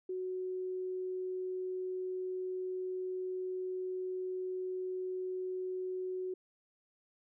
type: tone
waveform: sine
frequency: 370 Hz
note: F#4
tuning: in tune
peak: -35 dBFS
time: 0.09-6.34 s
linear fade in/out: 5 ms
effects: none